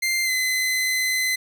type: tone with pitch glide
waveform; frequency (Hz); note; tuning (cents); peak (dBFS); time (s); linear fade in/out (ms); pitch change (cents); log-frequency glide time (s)
sawtooth; 2093 to 2037; C7 to C7; 0 to -47; -17; 0.02-1.36; 10; -47; 0.24-0.31
effects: none